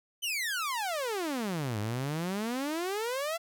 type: exponential two-way sweep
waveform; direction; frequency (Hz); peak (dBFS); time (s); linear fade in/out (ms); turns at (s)
sawtooth; down then up; 3109 to 101.2 to 687; -27; 0.22-3.38; 20; 1.79
effects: none